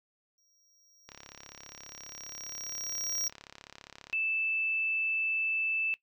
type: tone with exponential growth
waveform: square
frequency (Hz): 5650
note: F8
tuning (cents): +19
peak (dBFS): -30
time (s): 0.38-3.28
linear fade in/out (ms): 1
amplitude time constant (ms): 630
type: click train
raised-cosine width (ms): 0.2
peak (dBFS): -28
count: 107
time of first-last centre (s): 1.09-4.127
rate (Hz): 34.9
type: tone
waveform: sine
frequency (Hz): 2637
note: E7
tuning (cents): 0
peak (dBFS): -28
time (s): 4.13-5.94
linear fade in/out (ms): 0
effects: noise-tail reverb RT60 0.1 s tail -18 dB re dry